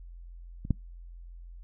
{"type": "clicks", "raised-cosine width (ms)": 5, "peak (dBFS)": [-26, -12], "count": 2, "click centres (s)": [0.651, 0.707], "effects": ["noise-tail reverb RT60 0.2 s tail -25 dB re dry", "added 43 Hz sine -43 dBFS peak until 1.63 s"]}